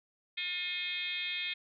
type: tone with frequency modulation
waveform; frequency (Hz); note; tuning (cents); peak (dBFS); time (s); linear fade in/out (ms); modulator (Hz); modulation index
sine; 2877; F#7; -49; -33; 0.37-1.54; 10; 364; 2.5
effects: none